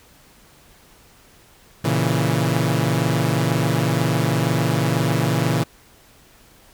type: chord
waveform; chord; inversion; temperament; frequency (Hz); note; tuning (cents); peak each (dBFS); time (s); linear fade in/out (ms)
sawtooth; A# diminished; none; equal; 116.54 / 138.59 / 164.81; A#2 / C#3 / E3; 0 / 0 / 0; -18; 1.84-5.64; 10
effects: pink hiss -51 dBFS RMS until 6.73 s